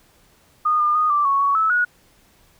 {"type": "tone with pitch steps", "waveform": "sine", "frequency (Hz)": [1228, 1205, 1235, 1172, 1108, 1120, 1305, 1456], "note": ["D#6", "D6", "D#6", "D6", "C#6", "C#6", "E6", "F#6"], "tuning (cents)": [-23, 44, -13, -4, -1, 18, -18, -28], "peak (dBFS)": -15, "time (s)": [0.65, 1.85], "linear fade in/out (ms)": 10, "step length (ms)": 150, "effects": ["pink hiss -56 dBFS RMS until 2.59 s"]}